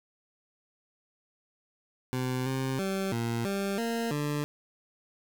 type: tone with pitch steps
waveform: 20% pulse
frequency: 127.8 / 132.4 / 193.1 / 116.7 / 197.6 / 231 / 147.3 Hz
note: C3 / C3 / G3 / A#2 / G3 / A#3 / D3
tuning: -40 / +21 / -26 / +2 / +14 / -16 / +6 cents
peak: -24 dBFS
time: 2.13-4.44 s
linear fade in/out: 0 ms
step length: 330 ms
effects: 9-bit